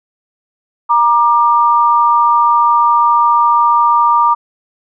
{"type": "tone pair together", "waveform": "sine", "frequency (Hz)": [944.5, 1190], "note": ["A#5", "D6"], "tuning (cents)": [22, 22], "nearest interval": "major third", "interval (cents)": 400, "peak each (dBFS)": -10, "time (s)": [0.89, 4.35], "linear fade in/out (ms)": 20, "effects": []}